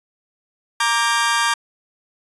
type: chord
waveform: sawtooth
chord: G minor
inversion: first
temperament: equal with one note detuned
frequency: 932.3 / 1174.7 / 1603.7 Hz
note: Bb5 / D6 / G6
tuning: 0 / 0 / +39 cents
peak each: -17 dBFS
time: 0.8-1.54 s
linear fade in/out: 5 ms
effects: resampled to 24000 Hz